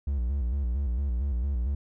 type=tone with vibrato; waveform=triangle; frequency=64.7 Hz; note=C2; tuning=19 cents flat; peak=-23 dBFS; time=0.07-1.75 s; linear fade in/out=5 ms; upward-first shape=square; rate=4.4 Hz; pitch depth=140 cents each way; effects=none